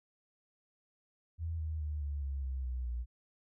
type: tone with pitch steps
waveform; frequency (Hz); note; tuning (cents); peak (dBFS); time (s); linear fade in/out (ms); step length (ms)
sine; 82.3 / 78.63 / 75.12 / 71.77 / 68.57 / 65.51 / 62.59 / 59.8; E2 / D#2 / D2 / D2 / C#2 / C2 / B1 / A#1; -2 / +19 / +40 / -39 / -18 / +3 / +24 / +45; -34; 1.38-3.06; 50; 210
effects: none